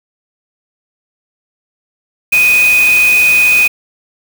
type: tone in noise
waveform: sine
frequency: 2492 Hz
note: D#7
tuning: 2 cents sharp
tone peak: -6 dBFS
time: 2.32-3.68 s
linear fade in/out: 10 ms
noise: white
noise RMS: -20 dBFS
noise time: 2.32-3.68 s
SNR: +11 dB
effects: none